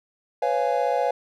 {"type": "chord", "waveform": "triangle", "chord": "C# dominant seventh", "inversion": "third", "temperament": "just", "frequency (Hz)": [498.9, 554.4, 693, 831.5], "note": ["B4", "C#5", "E#5", "G#5"], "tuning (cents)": [17, 0, -14, 2], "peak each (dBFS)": -24, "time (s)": [0.42, 1.11], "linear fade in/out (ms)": 5, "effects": []}